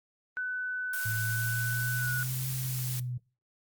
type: tone with pitch glide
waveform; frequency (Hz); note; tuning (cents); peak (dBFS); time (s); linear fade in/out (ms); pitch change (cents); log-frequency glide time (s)
sine; 1500 to 1469.1; F#6 to F#6; +23 to -13; -30; 0.37-2.23; 0; -36; 1.97-2.09
type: noise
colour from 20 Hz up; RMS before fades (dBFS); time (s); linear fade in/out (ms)
blue; -37; 0.93-3; 5
type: exponential two-way sweep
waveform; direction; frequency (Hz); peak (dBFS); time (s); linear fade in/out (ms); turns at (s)
sine; up then down; 110 to 130.81 to 123.1; -32; 1.05-3.18; 10; 2.48
effects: noise-tail reverb RT60 0.3 s tail -19 dB re dry + Opus 48 kbps